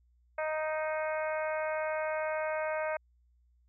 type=harmonic tone; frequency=311.1 Hz; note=D#4; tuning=in tune; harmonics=2 / 3 / 4 / 5 / 6 / 7 / 8; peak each=-32 / -39 / -42 / -40 / -47 / -43 / -49 dBFS; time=0.38-2.97 s; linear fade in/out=5 ms; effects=added 60 Hz sine -64 dBFS peak until 3.68 s